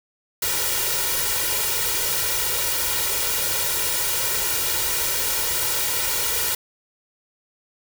white noise with comb filter, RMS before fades -23 dBFS, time 0.42-6.55 s, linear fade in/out 5 ms, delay 2.1 ms, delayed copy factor +0.95, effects none

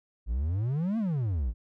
triangle exponential two-way sweep, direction up then down, 51.4 to 234.3 to 51.4 Hz, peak -24 dBFS, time 0.26-1.54 s, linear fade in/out 50 ms, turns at 0.98 s, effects none

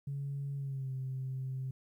sine tone with pitch glide, 140 to 131.38 Hz, C#3 to C3, +18 to +7 cents, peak -34 dBFS, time 0.07-1.71 s, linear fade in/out 5 ms, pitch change -111 cents, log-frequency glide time 0.56-0.92 s, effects tanh soft clip ceiling -31 dBFS + 12-bit

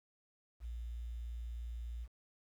sine tone with quantisation, 58.4 Hz, A#1, 4 cents sharp, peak -40 dBFS, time 0.6-2.08 s, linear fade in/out 50 ms, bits 11, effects none

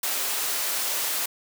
white high-pass noise, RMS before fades -27 dBFS, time 0.03-1.26 s, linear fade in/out 5 ms, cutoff 400 Hz, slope 12 dB/octave, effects none

